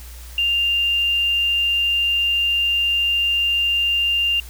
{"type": "tone", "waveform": "sine", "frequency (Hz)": 2794, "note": "F7", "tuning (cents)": 0, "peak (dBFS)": -16, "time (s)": [0.38, 4.4], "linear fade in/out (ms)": 2, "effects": ["added 60 Hz sine -35 dBFS peak until 4.49 s", "white hiss -43 dBFS RMS until 4.49 s"]}